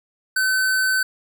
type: tone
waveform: square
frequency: 1524 Hz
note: G6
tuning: 49 cents flat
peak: -18 dBFS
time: 0.36-1.03 s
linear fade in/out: 5 ms
effects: none